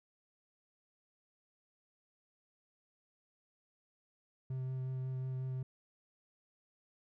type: tone with vibrato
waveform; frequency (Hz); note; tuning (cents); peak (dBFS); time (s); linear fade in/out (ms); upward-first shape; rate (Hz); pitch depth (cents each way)
triangle; 130; C3; -11; -34; 4.5-5.63; 5; sine; 5.5; 11
effects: none